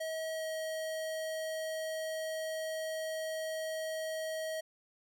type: tone with pitch glide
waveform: square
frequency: 639 to 635 Hz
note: D#5 to D#5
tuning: +46 to +35 cents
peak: -36 dBFS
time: 0-4.61 s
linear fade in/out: 10 ms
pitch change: -11 cents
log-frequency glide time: 0.35-0.44 s
effects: none